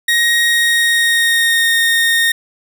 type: tone with pitch glide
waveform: 30% pulse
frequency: 1879 to 1846.7 Hz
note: A#6 to A#6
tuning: +13 to -17 cents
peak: -8 dBFS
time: 0.08-2.32 s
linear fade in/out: 5 ms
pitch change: -30 cents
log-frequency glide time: 0.42-1.73 s
effects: none